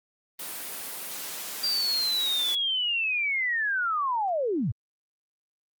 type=high-pass noise; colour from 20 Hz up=white; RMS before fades=-36 dBFS; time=0.39-2.55 s; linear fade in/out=5 ms; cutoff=210 Hz; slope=12 dB/octave
type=linear sweep; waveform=sine; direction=down; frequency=4759 to 87.31 Hz; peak=-24 dBFS; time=1.63-4.72 s; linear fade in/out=10 ms
effects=Opus 32 kbps